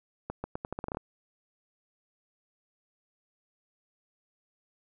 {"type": "accelerating click train", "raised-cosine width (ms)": 1, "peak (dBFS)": -20, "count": 11, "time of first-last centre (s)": [0.3, 0.971], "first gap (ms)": 140, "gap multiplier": 0.82, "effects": []}